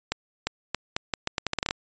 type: accelerating click train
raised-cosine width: 0.2 ms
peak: -8 dBFS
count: 14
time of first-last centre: 0.12-1.709 s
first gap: 350 ms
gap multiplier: 0.79
effects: resampled to 16000 Hz